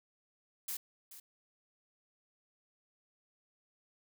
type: noise with echo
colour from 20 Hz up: blue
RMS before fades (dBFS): -39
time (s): 0.68-0.77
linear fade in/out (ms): 5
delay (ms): 430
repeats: 1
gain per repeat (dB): -13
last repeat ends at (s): 1.2
effects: none